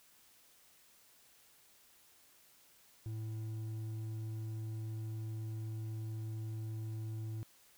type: tone with hard clipping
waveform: sine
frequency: 110 Hz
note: A2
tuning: in tune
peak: -40 dBFS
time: 3.06-7.43 s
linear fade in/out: 0 ms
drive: 5 dB
effects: white hiss -65 dBFS RMS until 7.77 s